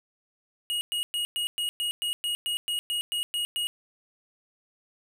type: tone bursts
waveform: square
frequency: 2883 Hz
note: F#7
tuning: 46 cents flat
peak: -27 dBFS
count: 14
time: 0.7-3.67 s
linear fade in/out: 0 ms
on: 110 ms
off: 110 ms
effects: none